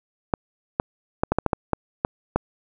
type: clicks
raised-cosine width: 1 ms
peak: -5 dBFS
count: 10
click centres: 0.338 / 0.799 / 1.235 / 1.32 / 1.386 / 1.463 / 1.532 / 1.733 / 2.049 / 2.36 s
effects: none